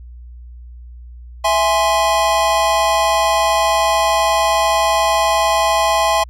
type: chord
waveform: square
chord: E augmented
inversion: none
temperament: equal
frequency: 659.3 / 830.6 / 1046.5 Hz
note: E5 / G#5 / B#5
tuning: 0 / 0 / 0 cents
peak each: -18 dBFS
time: 1.44-6.24 s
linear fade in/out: 10 ms
effects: added 60 Hz sine -33 dBFS peak until 6.29 s + low-pass 11000 Hz 12 dB/octave